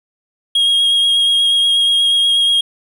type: tone with vibrato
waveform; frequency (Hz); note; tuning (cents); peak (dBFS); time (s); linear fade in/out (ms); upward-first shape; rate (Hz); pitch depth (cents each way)
triangle; 3269; G#7; -28; -9; 0.55-2.61; 5; triangle; 8.3; 18
effects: none